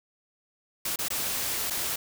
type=noise with dropouts; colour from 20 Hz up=white; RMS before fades=-30 dBFS; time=0.85-1.96 s; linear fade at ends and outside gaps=5 ms; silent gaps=0.96-0.988 / 1.084-1.103 / 1.701-1.705 s; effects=none